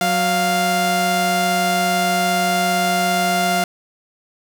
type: tone pair together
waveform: sawtooth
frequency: 184 / 698.5 Hz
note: F#3 / F5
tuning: -9 / 0 cents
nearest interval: octave + major seventh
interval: 2309 cents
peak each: -18 / -13 dBFS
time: 0.01-3.64 s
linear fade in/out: 2 ms
effects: none